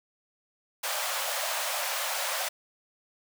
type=high-pass noise; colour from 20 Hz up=pink; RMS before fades=-31 dBFS; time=0.83-2.49 s; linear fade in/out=10 ms; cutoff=530 Hz; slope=96 dB/octave; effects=none